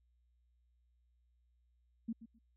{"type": "tone with echo", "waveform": "sine", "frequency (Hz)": 227.1, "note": "A#3", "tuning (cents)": -45, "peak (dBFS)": -35, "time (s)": [2.08, 2.13], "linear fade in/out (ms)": 10, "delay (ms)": 130, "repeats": 2, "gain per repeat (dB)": -14, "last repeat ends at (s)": 2.39, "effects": ["added 60 Hz sine -70 dBFS peak until 2.56 s"]}